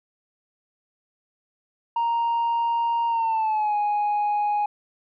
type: tone with pitch glide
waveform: sine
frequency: 932.3 to 830.6 Hz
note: A#5 to G#5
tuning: 0 to 0 cents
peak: -18 dBFS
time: 1.96-4.66 s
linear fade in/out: 5 ms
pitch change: -200 cents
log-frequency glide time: 3.08-3.76 s
effects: tanh soft clip ceiling -19 dBFS